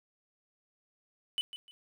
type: tone with echo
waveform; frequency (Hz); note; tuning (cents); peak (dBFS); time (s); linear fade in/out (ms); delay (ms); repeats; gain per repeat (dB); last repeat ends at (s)
triangle; 2991; F#7; +18; -27; 1.38-1.41; 0; 150; 2; -12; 1.71
effects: none